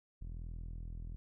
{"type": "tone with low-pass filter", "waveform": "sawtooth", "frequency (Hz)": 41.2, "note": "E1", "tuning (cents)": 0, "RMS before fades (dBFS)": -44, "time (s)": [0.21, 1.16], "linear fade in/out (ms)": 0, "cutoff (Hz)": 160, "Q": 0.64, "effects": []}